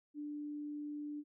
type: tone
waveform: sine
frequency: 295.1 Hz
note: D4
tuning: 8 cents sharp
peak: -40 dBFS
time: 0.14-1.24 s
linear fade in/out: 50 ms
effects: none